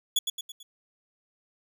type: tone with echo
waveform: sawtooth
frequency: 3391 Hz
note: G#7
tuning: 35 cents sharp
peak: -18 dBFS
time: 0.16-0.19 s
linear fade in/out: 5 ms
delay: 110 ms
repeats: 4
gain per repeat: -6 dB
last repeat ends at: 0.63 s
effects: none